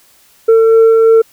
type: tone with frequency modulation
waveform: sine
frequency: 450.5 Hz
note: A4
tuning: 41 cents sharp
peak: -4 dBFS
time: 0.48-1.22 s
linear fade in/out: 10 ms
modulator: 904 Hz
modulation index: 0.26
effects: white hiss -48 dBFS RMS until 1.32 s